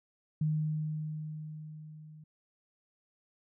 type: tone with level ramp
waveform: sine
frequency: 154.2 Hz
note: D#3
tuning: 15 cents flat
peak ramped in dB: -26 to -49 dBFS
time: 0.41-2.24 s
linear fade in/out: 5 ms
effects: none